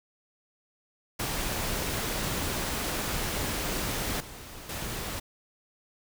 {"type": "noise with level steps", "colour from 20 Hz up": "pink", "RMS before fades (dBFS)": [-31, -44, -35], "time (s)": [1.19, 5.2], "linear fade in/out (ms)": 10, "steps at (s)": [4.2, 4.69], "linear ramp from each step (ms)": 5, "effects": []}